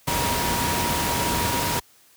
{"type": "tone in noise", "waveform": "sine", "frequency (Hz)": 952, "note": "A#5", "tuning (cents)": 36, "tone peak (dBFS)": -27, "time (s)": [0.07, 1.8], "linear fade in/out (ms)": 10, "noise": "pink", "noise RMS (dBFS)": -24, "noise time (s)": [0.07, 1.8], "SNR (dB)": -6, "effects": ["white hiss -56 dBFS RMS until 2.16 s", "high-pass 60 Hz 12 dB/octave"]}